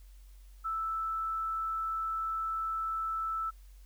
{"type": "tone", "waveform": "sine", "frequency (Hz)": 1318.5, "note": "E6", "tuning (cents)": 0, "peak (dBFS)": -31, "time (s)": [0.64, 3.51], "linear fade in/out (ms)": 20, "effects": ["added 47 Hz sine -50 dBFS peak until 3.85 s", "white hiss -67 dBFS RMS until 3.85 s"]}